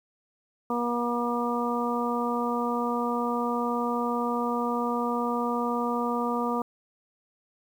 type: harmonic tone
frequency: 239.5 Hz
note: A#3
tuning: 47 cents sharp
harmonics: 1 / 2 / 3 / 4 / 5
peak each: -29 / -31 / -34 / -32 / -32 dBFS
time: 0.7-6.62 s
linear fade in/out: 2 ms
effects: 9-bit